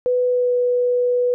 sine tone with pitch glide, 497 to 491.9 Hz, B4 to B4, +11 to -7 cents, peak -15 dBFS, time 0.06-1.34 s, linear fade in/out 0 ms, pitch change -18 cents, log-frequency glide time 0.25-0.54 s, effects none

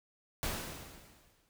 pink noise with exponential decay, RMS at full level -34 dBFS, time 0.43-1.49 s, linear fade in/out 0 ms, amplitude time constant 230 ms, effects none

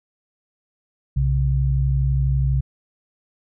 sine tone pair together, 62.67 / 134.8 Hz, B1 / C#3, +26 / -48 cents, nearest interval octave + minor second, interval 1326 cents, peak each -19 dBFS, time 1.16-2.61 s, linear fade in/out 10 ms, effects none

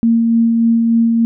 sine tone with tremolo, 230 Hz, A#3, 23 cents flat, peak -8 dBFS, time 0.03-1.25 s, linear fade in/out 0 ms, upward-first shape sine, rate 3.4 Hz, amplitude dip 25%, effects none

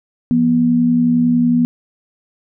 sine tone pair together, 171.4 / 242.4 Hz, F3 / B3, -32 / -32 cents, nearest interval tritone, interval 600 cents, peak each -19 / -11 dBFS, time 0.31-1.65 s, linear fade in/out 0 ms, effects none

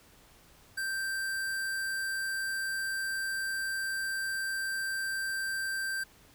square tone, 1568 Hz, G6, in tune, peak -32 dBFS, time 0.77-6.04 s, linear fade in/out 10 ms, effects pink hiss -59 dBFS RMS until 6.34 s

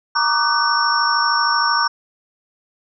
sine tone cluster, 935 / 1151 / 1204 / 1506 / 5480 Hz, A#5 / D6 / D6 / F#6 / F8, +5 / -35 / +43 / +30 / -34 cents, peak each -21 dBFS, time 0.15-1.88 s, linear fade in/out 10 ms, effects none

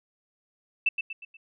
sine tone with echo, 2656 Hz, E7, 12 cents sharp, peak -19 dBFS, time 0.86-0.89 s, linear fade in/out 5 ms, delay 120 ms, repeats 4, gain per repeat -7 dB, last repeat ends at 1.37 s, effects none

